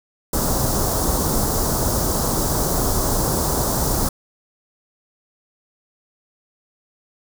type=band-stop noise; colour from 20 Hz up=pink; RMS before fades=-20 dBFS; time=0.33-4.09 s; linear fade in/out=5 ms; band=1200 to 5100 Hz; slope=24 dB/octave; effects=none